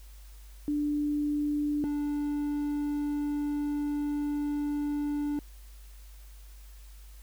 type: tone pair in turn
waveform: sine / triangle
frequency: 294.4 / 292.4 Hz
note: D4 / D4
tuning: +4 / -7 cents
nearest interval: unison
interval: 11 cents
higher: first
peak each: -26 dBFS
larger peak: neither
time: 0.68-1.84 / 1.84-5.39 s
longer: second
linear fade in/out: 0 ms
effects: added 50 Hz sine -46 dBFS peak until 7.22 s + white hiss -59 dBFS RMS until 7.22 s